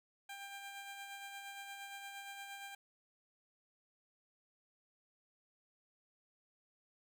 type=tone with tremolo; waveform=15% pulse; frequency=795 Hz; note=G5; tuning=24 cents sharp; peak=-39 dBFS; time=0.29-2.75 s; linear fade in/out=5 ms; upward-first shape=sine; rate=8.6 Hz; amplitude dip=35%; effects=none